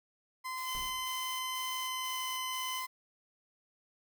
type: tone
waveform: 30% pulse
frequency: 1030 Hz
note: C6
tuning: 28 cents flat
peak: -34 dBFS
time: 0.44-2.87 s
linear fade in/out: 20 ms
type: noise bursts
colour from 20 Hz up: blue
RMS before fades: -48 dBFS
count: 5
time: 0.56-2.87 s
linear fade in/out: 20 ms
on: 350 ms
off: 140 ms
type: tone with pitch glide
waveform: sawtooth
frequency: 3064 to 3032 Hz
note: G7 to F#7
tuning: -40 to +42 cents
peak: -36 dBFS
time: 0.64-2.83 s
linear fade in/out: 50 ms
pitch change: -18 cents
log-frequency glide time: 1.73-2.27 s
type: noise with exponential decay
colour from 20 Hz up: brown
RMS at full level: -44 dBFS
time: 0.75-1.26 s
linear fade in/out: 0 ms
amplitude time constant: 110 ms
effects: none